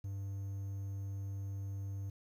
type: tone with quantisation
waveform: triangle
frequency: 98.3 Hz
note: G2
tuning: 5 cents sharp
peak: -36 dBFS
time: 0.04-2.1 s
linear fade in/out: 5 ms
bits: 11
effects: none